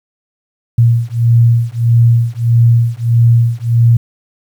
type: beating tone pair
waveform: sine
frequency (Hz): 116.4 / 118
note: A#2 / A#2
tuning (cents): -2 / +22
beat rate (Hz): 1.6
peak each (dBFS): -10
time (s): 0.78-3.97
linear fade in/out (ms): 5
effects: 7-bit